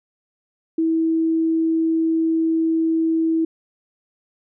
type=tone; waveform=sine; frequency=324.7 Hz; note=E4; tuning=26 cents flat; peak=-16 dBFS; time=0.78-3.45 s; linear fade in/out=5 ms; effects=none